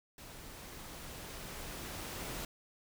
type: noise with level ramp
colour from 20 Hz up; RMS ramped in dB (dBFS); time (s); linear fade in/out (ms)
pink; -51 to -41; 0.18-2.45; 2
effects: none